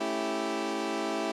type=chord; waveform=20% pulse; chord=A dominant seventh; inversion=none; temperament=equal; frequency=220 / 277.2 / 329.6 / 392 Hz; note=A3 / C#4 / E4 / G4; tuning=0 / 0 / 0 / 0 cents; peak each=-32 / -32 / -28 / -30 dBFS; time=0-1.32 s; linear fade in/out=10 ms; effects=low-pass 7000 Hz 12 dB/octave